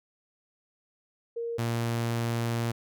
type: tone pair in turn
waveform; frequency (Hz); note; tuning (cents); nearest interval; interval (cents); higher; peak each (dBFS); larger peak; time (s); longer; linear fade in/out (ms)
sine / sawtooth; 466.2 / 116.77; A#4 / A#2; 0 / +3; 2 octaves; 2397; first; -30 / -23; second; 1.36-1.58 / 1.58-2.72; second; 10
effects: none